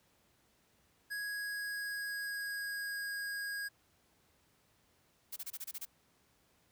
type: tone with pitch glide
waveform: square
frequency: 1661.2 to 1639.3 Hz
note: G#6 to G#6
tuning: 0 to -23 cents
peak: -38 dBFS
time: 1.1-3.69 s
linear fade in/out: 20 ms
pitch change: -23 cents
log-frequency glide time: 1.2-3.08 s
type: noise bursts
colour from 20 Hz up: blue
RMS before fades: -42 dBFS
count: 8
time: 5.32-5.854 s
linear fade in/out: 10 ms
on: 44 ms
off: 26 ms
effects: pink hiss -71 dBFS RMS until 6.71 s + high-pass 60 Hz 12 dB/octave